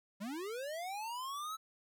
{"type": "linear sweep", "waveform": "square", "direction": "up", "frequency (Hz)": [186.2, 1318.5], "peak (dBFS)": -40, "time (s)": [0.2, 1.57], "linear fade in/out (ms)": 20, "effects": []}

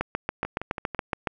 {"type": "two click trains", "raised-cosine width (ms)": 0.5, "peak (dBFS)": [-17, -10], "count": [4, 10], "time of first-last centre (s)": [[0.45, 0.948], [0.01, 1.272]], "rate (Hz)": [6.03, 7.13], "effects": []}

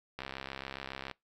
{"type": "click train", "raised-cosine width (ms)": 0.3, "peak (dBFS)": -23, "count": 63, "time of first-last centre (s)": [0.19, 1.113], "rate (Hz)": 67.2, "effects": ["noise-tail reverb RT60 0.2 s tail -25 dB re dry"]}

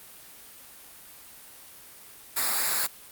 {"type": "noise with comb filter", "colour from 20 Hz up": "white", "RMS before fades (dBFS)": -26, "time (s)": [2.36, 2.87], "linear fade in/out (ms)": 10, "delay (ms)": 0.33, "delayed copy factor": -0.75, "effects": ["white hiss -48 dBFS RMS until 3.11 s", "Opus 32 kbps"]}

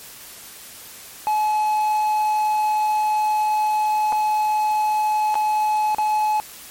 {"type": "tone with dropouts", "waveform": "triangle", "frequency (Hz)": 853, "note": "G#5", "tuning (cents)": 46, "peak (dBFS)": -15, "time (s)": [1.27, 6.4], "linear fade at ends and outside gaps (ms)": 0, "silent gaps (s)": [[4.123, 4.127], [5.343, 5.354], [5.947, 5.984]], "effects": ["white hiss -40 dBFS RMS until 6.7 s", "MP3 64 kbps"]}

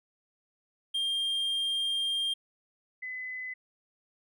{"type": "tone pair in turn", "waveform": ["triangle", "sine"], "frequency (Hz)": [3201, 2017], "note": ["G7", "B6"], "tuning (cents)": [36, 36], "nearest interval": "minor sixth", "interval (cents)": 800, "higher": "first", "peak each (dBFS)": [-26, -35], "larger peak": "first", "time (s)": [[0.94, 2.34], [3.02, 3.54]], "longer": "first", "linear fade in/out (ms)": 10, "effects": []}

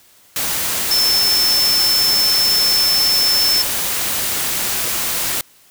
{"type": "tone in noise", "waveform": "sine", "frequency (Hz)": 5300, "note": "E8", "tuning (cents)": 9, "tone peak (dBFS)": -13, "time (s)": [0.91, 3.62], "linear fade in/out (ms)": 2, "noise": "white", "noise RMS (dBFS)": -20, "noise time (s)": [0.36, 5.41], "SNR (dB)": 4, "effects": ["white hiss -50 dBFS RMS until 5.7 s"]}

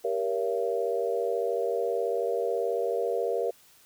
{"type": "chord", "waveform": "sine", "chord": "G diminished seventh", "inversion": "none", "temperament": "just", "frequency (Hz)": [392, 470.4, 564.5, 677.4], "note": ["G4", "Bb4", "Db5", "Fb5"], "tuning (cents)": [0, 16, 31, 47], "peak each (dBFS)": [-32, -28, -33, -33], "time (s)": [0.04, 3.51], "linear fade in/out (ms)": 10, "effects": ["white hiss -58 dBFS RMS until 3.85 s"]}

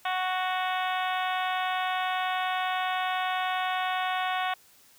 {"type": "harmonic tone with a mistuned harmonic", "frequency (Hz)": 370, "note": "F#4", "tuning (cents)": 0, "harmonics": [2, 3, 4, 5, 6, 7, 8, 9, 10], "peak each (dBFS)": [-29, -33, -35, -37, -39, -40, -41, -42, -43], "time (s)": [0.05, 4.54], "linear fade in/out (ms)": 5, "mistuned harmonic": 10, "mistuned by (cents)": -21, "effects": ["white hiss -58 dBFS RMS until 4.98 s"]}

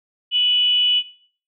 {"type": "tone with frequency modulation", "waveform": "sine", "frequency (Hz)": 2960, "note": "F#7", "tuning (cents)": 0, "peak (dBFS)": -14, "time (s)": [0.31, 1.03], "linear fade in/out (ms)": 50, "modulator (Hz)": 446, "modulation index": 0.21, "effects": ["noise-tail reverb RT60 0.5 s tail -17 dB re dry"]}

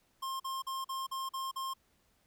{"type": "tone bursts", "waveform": "square", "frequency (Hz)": 1063, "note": "C6", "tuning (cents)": 27, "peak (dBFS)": -36, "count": 7, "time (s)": [0.22, 1.738], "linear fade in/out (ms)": 10, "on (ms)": 180, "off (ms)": 43, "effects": ["pink hiss -72 dBFS RMS until 2.26 s"]}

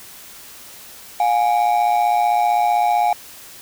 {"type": "ring-modulated tone", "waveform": "triangle", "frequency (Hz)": 770, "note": "G5", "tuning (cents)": -31, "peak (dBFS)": -9, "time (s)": [1.2, 3.13], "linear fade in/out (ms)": 0, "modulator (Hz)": 57.8, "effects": ["white hiss -40 dBFS RMS until 3.61 s"]}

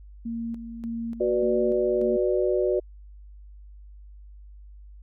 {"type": "tone with tremolo", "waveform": "sine", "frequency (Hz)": 230.8, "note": "A#3", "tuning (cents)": -17, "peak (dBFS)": -28, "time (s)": [0.25, 2.17], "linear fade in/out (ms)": 10, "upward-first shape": "square", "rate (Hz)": 1.7, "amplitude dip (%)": 55}
{"type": "chord", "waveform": "sine", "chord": "B minor", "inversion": "second", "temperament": "just", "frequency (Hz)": [370.4, 493.9, 592.7], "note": ["F#4", "B4", "D5"], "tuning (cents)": [2, 0, 16], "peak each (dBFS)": [-23, -27, -26], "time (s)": [1.2, 2.8], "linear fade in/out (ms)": 10}
{"effects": ["added 50 Hz sine -43 dBFS peak until 5.02 s"]}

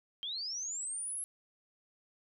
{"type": "linear sweep", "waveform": "sine", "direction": "up", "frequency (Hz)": [3136, 11100], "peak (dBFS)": -36, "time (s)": [0.23, 1.24], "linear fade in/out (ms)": 0, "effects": []}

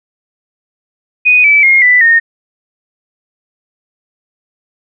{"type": "tone with pitch steps", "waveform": "sine", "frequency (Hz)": [2486, 2306, 2139, 1984.6, 1841], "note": ["D#7", "D7", "C7", "B6", "A#6"], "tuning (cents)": [-2, -32, 38, 8, -22], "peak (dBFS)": -4, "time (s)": [1.25, 2.2], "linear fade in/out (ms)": 20, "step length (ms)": 190, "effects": []}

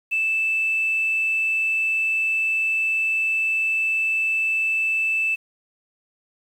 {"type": "tone", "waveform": "sine", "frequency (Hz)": 2637, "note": "E7", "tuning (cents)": 0, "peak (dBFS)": -18, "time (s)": [0.11, 5.36], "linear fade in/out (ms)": 20, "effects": ["tanh soft clip ceiling -15 dBFS", "8-bit"]}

